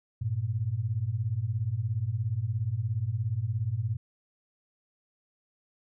sine beating tone pair, 100 / 117 Hz, G2 / A#2, +35 / +7 cents, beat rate 17 Hz, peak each -31 / -29 dBFS, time 0.21-3.97 s, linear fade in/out 10 ms, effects none

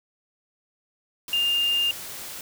sine tone in noise, 2808 Hz, F7, 9 cents sharp, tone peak -20 dBFS, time 1.33-1.91 s, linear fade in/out 2 ms, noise white, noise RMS -37 dBFS, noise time 1.28-2.41 s, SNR +14 dB, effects none

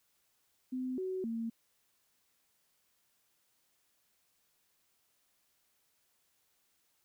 sine tone with pitch steps, 256 / 374.2 / 228.3 Hz, C4 / F#4 / A#3, -38 / +20 / -36 cents, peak -34 dBFS, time 0.72-1.5 s, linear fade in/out 10 ms, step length 260 ms, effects white hiss -75 dBFS RMS until 7.04 s

